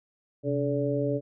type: harmonic tone with a mistuned harmonic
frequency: 143.5 Hz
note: D3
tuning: 40 cents flat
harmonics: 1 / 2 / 3 / 4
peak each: -30 / -30 / -30 / -30 dBFS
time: 0.43-1.21 s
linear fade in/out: 50 ms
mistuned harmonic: 1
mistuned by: -150 cents
effects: none